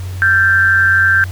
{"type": "tone with amplitude modulation", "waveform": "sine", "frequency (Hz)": 1567, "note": "G6", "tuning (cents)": -1, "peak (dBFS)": -5, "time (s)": [0.22, 1.24], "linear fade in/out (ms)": 0, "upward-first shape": "sine", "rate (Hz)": 197, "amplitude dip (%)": 65, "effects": ["added 92 Hz sine -21 dBFS peak until 1.31 s", "pink hiss -37 dBFS RMS until 1.31 s"]}